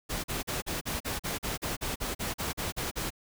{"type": "noise bursts", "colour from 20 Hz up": "pink", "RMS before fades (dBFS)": -33, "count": 16, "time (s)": [0.09, 3.105], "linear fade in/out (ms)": 20, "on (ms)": 150, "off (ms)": 41, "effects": []}